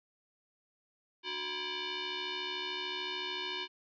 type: tone with frequency modulation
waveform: sine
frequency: 293.7 Hz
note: D4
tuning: in tune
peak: -35 dBFS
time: 1.23-3.68 s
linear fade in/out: 50 ms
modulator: 661 Hz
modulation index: 5.8
effects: none